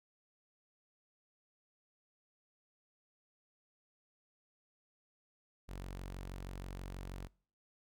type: tone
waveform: sawtooth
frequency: 46.25 Hz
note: F#1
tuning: in tune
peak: -39 dBFS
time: 5.68-7.28 s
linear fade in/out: 20 ms
effects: noise-tail reverb RT60 0.5 s tail -24 dB re dry